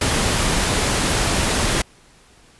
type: noise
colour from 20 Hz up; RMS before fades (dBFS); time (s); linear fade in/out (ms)
pink; -19; 0.01-1.82; 5
effects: pink hiss -51 dBFS RMS until 2.59 s + resampled to 24000 Hz